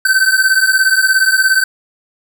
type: beating tone pair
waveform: square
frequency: 1530 / 1547 Hz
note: G6 / G6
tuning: -42 / -23 cents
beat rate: 17 Hz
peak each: -13 dBFS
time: 0.05-1.64 s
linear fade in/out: 5 ms
effects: none